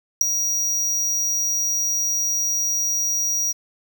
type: tone with ADSR envelope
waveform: square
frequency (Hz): 5750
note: F8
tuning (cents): +50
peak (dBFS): -8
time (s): 0.21-3.53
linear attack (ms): 4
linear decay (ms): 6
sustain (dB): -12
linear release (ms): 20
effects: 8-bit